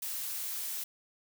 blue noise, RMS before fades -37 dBFS, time 0.02-0.84 s, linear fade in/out 5 ms, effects none

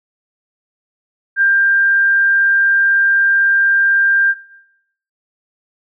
sine tone, 1591 Hz, G6, 25 cents sharp, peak -9 dBFS, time 1.36-4.35 s, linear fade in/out 50 ms, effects noise-tail reverb RT60 0.8 s tail -20 dB re dry

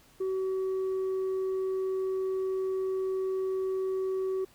sine tone, 379 Hz, F#4, 42 cents sharp, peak -25 dBFS, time 0.2-4.45 s, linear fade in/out 10 ms, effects tanh soft clip ceiling -27 dBFS + pink hiss -60 dBFS RMS until 4.54 s

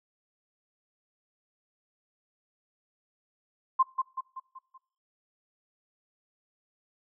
sine tone with echo, 1048 Hz, C6, 2 cents sharp, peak -18 dBFS, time 3.79-3.83 s, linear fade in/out 10 ms, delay 190 ms, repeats 5, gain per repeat -6 dB, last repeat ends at 4.78 s, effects noise-tail reverb RT60 0.5 s tail -22 dB re dry

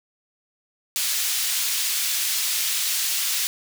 pink high-pass noise, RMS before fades -24 dBFS, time 0.96-3.47 s, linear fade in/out 0 ms, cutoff 3300 Hz, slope 12 dB/octave, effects none

